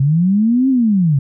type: linear two-way sweep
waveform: sine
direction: up then down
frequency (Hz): 130.81 to 270.5 to 130.81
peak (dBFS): -10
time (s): 0-1.19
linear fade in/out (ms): 5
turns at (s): 0.69
effects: none